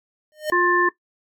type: tone with exponential growth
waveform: square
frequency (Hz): 611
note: D#5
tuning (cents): -32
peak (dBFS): -20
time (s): 0.32-0.5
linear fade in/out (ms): 0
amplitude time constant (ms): 37
type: harmonic tone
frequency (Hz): 353.5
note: F4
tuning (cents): +21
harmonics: 1 / 3 / 5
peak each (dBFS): -20 / -20 / -20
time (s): 0.52-0.89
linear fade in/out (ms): 5
effects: noise-tail reverb RT60 0.1 s tail -17 dB re dry